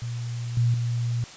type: tone with level steps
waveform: sine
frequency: 118.9 Hz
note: A#2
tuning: 35 cents sharp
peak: -28 / -18 / -23 dBFS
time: 0.02-1.24 s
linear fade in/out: 0 ms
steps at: 0.57 / 0.74 s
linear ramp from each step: 2 ms
effects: white hiss -43 dBFS RMS until 1.36 s + resampled to 16000 Hz